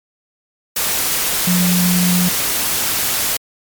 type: tone in noise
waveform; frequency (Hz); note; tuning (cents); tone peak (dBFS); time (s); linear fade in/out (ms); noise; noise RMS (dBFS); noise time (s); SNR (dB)
sine; 178.7; F3; +40; -13; 1.47-2.29; 5; white; -18; 0.76-3.37; +2
effects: MP3 96 kbps